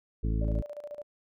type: harmonic tone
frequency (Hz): 54.3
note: A1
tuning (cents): -22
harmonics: 1 / 2 / 3 / 4 / 5 / 6 / 8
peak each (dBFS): -27 / -33 / -37 / -39 / -41 / -43 / -45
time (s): 0.23-0.62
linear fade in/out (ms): 10
type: tone with tremolo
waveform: sine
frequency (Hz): 587.3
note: D5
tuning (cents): 0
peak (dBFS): -36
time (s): 0.41-1.03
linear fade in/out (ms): 10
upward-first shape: square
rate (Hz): 14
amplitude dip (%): 75
effects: none